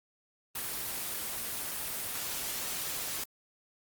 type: noise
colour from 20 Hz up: white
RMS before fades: -36 dBFS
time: 0.55-3.24 s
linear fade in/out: 5 ms
effects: Opus 24 kbps